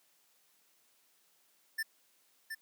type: tone with echo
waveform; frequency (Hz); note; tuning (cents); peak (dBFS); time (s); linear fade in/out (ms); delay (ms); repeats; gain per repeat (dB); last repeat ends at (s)
square; 1777; A6; +17; -33; 1.78-1.83; 10; 720; 1; -6; 2.55
effects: white hiss -70 dBFS RMS until 2.61 s + high-pass 200 Hz 12 dB/octave